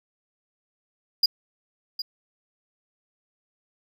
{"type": "tone with echo", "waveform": "triangle", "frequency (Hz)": 4866, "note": "D#8", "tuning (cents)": -39, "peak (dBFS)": -14, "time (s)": [1.23, 1.26], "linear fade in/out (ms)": 5, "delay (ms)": 760, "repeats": 1, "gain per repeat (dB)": -12, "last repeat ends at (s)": 2.02, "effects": []}